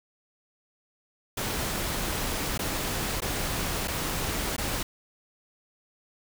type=noise with dropouts; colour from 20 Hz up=pink; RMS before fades=-30 dBFS; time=1.37-4.83 s; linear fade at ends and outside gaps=5 ms; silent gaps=2.578-2.591 / 3.205-3.219 / 3.875-3.88 / 4.565-4.58 s; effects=none